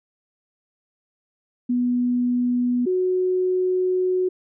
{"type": "tone pair in turn", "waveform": "sine", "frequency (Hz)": [245.6, 368], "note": ["B3", "F#4"], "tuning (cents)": [-9, -9], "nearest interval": "perfect fifth", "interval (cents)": 700, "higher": "second", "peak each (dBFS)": -18, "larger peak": "neither", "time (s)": [[1.69, 2.86], [2.86, 4.29]], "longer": "second", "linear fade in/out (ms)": 10, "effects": []}